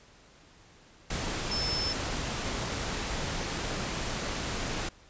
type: tone in noise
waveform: sine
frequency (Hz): 5274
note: E8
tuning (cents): 0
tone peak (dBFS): -30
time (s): 1.51-1.93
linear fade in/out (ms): 5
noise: pink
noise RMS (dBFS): -33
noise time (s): 1.1-4.89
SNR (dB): 0
effects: pink hiss -57 dBFS RMS until 5.09 s + resampled to 16000 Hz